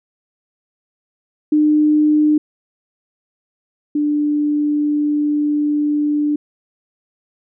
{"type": "tone pair in turn", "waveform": "sine", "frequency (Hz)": [302.3, 295.9], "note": ["D#4", "D4"], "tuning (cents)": [-50, 13], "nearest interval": "unison", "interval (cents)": 37, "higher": "first", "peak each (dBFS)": [-10, -14], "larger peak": "first", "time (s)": [[1.52, 2.38], [3.95, 6.36]], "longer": "second", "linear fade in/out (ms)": 5, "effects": []}